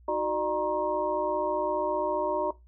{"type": "tone cluster", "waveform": "sine", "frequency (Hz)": [316.5, 371.6, 601, 943, 1075], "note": ["D#4", "F#4", "D5", "A#5", "C6"], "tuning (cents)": [30, 7, 40, 20, 47], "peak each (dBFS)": [-37, -32, -29, -29, -37], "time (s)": [0.08, 2.51], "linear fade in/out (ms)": 5, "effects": ["noise-tail reverb RT60 0.2 s tail -18 dB re dry", "added 60 Hz sine -52 dBFS peak until 2.67 s"]}